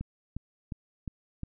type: click train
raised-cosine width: 5 ms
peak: -23 dBFS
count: 5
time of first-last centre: 0.01-1.433 s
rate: 2.81 Hz
effects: none